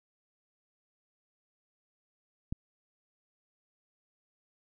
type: click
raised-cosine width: 5 ms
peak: -21 dBFS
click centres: 2.525 s
effects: none